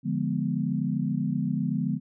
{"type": "chord", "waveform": "sine", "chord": "D diminished seventh", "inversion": "none", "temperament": "equal", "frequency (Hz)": [146.83, 174.61, 207.7, 246.9], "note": ["D3", "F3", "Ab3", "Cb4"], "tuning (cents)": [0, 0, 0, 0], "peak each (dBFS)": -30, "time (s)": [0.03, 2], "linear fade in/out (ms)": 50, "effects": []}